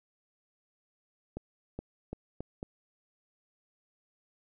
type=accelerating click train; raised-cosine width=2 ms; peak=-24 dBFS; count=5; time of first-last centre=1.37-2.629 s; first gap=420 ms; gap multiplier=0.81; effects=none